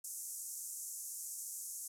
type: band-pass noise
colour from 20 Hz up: pink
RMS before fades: -45 dBFS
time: 0.04-1.88 s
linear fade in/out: 5 ms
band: 6300 to 13000 Hz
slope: 48 dB/octave
effects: none